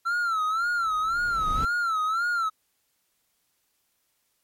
triangle tone with vibrato, 1340 Hz, E6, 28 cents sharp, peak -21 dBFS, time 0.05-2.5 s, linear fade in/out 20 ms, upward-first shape sine, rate 1.9 Hz, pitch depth 120 cents each way
brown noise with exponential growth, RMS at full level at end -27 dBFS, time 0.54-1.65 s, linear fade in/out 2 ms, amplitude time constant 240 ms
effects white hiss -72 dBFS RMS until 4.43 s + MP3 64 kbps

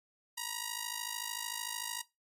5% pulse ring-modulated tone, 953 Hz, A#5, 38 cents sharp, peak -22 dBFS, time 0.37-2.02 s, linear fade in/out 10 ms, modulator 26.7 Hz, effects noise-tail reverb RT60 0.2 s tail -17 dB re dry + MP3 96 kbps

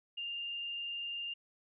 sine tone with vibrato, 2806 Hz, F7, 8 cents sharp, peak -37 dBFS, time 0.17-1.34 s, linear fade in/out 10 ms, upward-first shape sine, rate 20 Hz, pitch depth 20 cents each way, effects none

